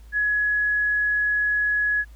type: tone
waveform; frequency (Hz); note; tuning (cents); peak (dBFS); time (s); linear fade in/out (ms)
sine; 1684; G#6; +24; -19; 0.12-2.05; 50
effects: added 55 Hz sine -42 dBFS peak until 2.15 s + pink hiss -59 dBFS RMS until 2.15 s